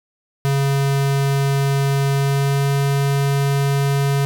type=tone with pitch glide; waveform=square; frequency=138.59 to 139.55 Hz; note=C#3 to C#3; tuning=0 to +12 cents; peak=-16 dBFS; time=0.45-4.25 s; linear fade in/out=0 ms; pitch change=+12 cents; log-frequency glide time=2.1-2.7 s; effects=none